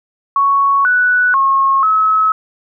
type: tone with pitch steps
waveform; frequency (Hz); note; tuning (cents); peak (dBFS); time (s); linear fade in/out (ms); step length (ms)
sine; 1111 / 1481 / 1086 / 1288; C#6 / F#6 / C#6 / E6; +4 / +1 / -36 / -41; -9; 0.36-2.32; 2; 490
effects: none